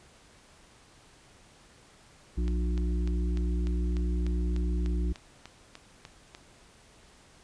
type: harmonic tone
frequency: 59.7 Hz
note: A#1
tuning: 42 cents sharp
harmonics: 1 / 3 / 5 / 6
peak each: -26 / -36 / -40 / -42 dBFS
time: 2.37-5.13 s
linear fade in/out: 10 ms
type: click train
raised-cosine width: 0.2 ms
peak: -26 dBFS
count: 14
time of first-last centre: 2.48-6.349 s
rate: 3.36 Hz
effects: pink hiss -57 dBFS RMS until 7.43 s + resampled to 22050 Hz